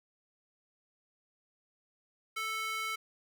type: tone with high-pass filter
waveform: square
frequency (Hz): 440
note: A4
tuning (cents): 0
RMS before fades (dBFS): -36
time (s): 2.36-2.96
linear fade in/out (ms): 10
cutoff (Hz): 1700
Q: 6.4
effects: none